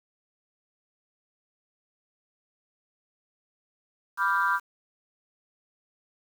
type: chord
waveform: sine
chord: G dominant seventh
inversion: first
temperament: equal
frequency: 987.8 / 1174.7 / 1396.9 / 1568 Hz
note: B5 / D6 / F6 / G6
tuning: 0 / 0 / 0 / 0 cents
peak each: -27 dBFS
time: 4.17-4.6 s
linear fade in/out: 50 ms
effects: tanh soft clip ceiling -13 dBFS + 8-bit